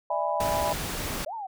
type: chord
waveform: sine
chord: E dominant seventh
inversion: third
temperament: just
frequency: 593.3 / 659.3 / 824.1 / 988.9 Hz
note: D5 / E5 / G#5 / B5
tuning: +18 / 0 / -14 / +2 cents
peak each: -30 dBFS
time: 0.1-0.73 s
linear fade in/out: 5 ms
type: noise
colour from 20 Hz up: pink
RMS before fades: -32 dBFS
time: 0.4-1.25 s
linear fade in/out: 5 ms
type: linear two-way sweep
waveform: sine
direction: up then down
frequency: 547 to 940 to 734 Hz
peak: -32 dBFS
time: 1.26-1.47 s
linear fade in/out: 10 ms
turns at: 1.34 s
effects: none